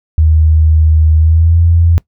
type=tone with pitch glide; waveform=sine; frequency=78.6 to 84.24 Hz; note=D#2 to E2; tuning=+18 to +38 cents; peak=-5 dBFS; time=0.18-1.98 s; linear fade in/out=0 ms; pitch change=+120 cents; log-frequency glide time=1.17-1.59 s; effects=noise-tail reverb RT60 0.1 s tail -21 dB re dry